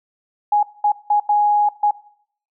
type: tone bursts at uneven times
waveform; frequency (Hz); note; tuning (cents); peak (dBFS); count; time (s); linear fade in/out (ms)
sine; 830.6; G#5; 0; -12; 5; 0.52-0.63 / 0.84-0.92 / 1.1-1.2 / 1.29-1.69 / 1.83-1.91; 5
effects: noise-tail reverb RT60 0.6 s tail -19 dB re dry